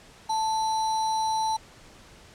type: tone with sample-and-hold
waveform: sine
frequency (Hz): 880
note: A5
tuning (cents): 0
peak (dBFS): -23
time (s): 0.29-1.57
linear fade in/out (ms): 10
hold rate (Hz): 4900
effects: pink hiss -51 dBFS RMS until 2.34 s + low-pass 8000 Hz 12 dB/octave